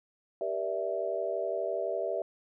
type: chord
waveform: sine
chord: E half-diminished seventh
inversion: first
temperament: equal with one note detuned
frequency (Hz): 392 / 477.6 / 587.3 / 659.3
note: G4 / Bb4 / D5 / E5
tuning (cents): 0 / +42 / 0 / 0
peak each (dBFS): -36 / -37 / -35 / -33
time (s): 0.41-2.22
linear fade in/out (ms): 2
effects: none